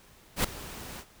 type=noise with ADSR envelope; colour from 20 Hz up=pink; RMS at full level=-24 dBFS; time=0.36-1.05 s; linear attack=83 ms; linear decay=4 ms; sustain=-18 dB; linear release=55 ms; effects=pink hiss -57 dBFS RMS until 1.2 s